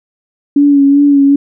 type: tone with vibrato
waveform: sine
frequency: 282.6 Hz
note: C#4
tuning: 34 cents sharp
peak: -4 dBFS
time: 0.56-1.36 s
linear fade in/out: 5 ms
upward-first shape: sine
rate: 2.6 Hz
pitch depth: 31 cents each way
effects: none